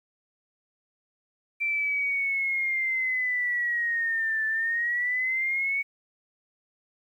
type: linear two-way sweep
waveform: sine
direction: down then up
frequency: 2349 to 1755 to 2239 Hz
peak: -24 dBFS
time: 1.6-5.83 s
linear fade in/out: 20 ms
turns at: 4.46 s
effects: 10-bit